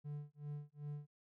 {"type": "tone with tremolo", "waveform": "triangle", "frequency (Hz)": 146.83, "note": "D3", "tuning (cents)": 0, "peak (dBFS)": -39, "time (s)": [0.04, 1.07], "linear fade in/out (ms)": 20, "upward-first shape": "sine", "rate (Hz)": 2.6, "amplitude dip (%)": 100, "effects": []}